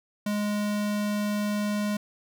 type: tone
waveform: square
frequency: 207.7 Hz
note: G#3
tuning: in tune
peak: -26 dBFS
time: 0.26-1.97 s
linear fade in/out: 5 ms
effects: none